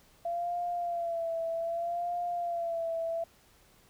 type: tone with vibrato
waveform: sine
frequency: 681 Hz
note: F5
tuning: 44 cents flat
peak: -30 dBFS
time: 0.25-3.24 s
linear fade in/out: 5 ms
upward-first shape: sine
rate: 0.64 Hz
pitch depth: 53 cents each way
effects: pink hiss -62 dBFS RMS until 3.89 s